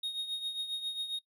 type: tone with tremolo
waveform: triangle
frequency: 3729 Hz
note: A#7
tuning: in tune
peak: -29 dBFS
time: 0.03-1.19 s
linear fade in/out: 5 ms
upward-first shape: triangle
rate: 7.4 Hz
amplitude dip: 70%
effects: noise-tail reverb RT60 0.1 s tail -21 dB re dry